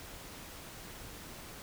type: silence
effects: pink hiss -48 dBFS RMS until 1.62 s